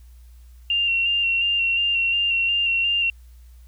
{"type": "tone with vibrato", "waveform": "sine", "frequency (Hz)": 2765, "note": "F7", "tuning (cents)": -18, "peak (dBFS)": -18, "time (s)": [0.7, 3.1], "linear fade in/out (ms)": 2, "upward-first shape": "square", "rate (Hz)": 2.8, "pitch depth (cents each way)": 20, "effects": ["added 60 Hz sine -43 dBFS peak until 3.67 s", "white hiss -62 dBFS RMS until 3.67 s"]}